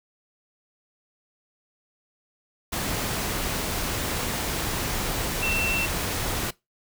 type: tone in noise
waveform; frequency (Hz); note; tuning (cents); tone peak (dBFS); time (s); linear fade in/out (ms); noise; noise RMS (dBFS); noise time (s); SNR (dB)
sine; 2693; E7; +36; -25; 5.42-5.86; 10; pink; -28; 2.72-6.51; 0
effects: noise-tail reverb RT60 0.2 s tail -21 dB re dry